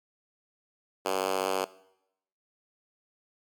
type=tone with high-pass filter; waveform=5% pulse; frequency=95 Hz; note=F#2; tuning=46 cents sharp; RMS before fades=-29 dBFS; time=1.05-1.65 s; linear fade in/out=10 ms; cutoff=420 Hz; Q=1.4; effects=noise-tail reverb RT60 0.8 s tail -20 dB re dry + MP3 96 kbps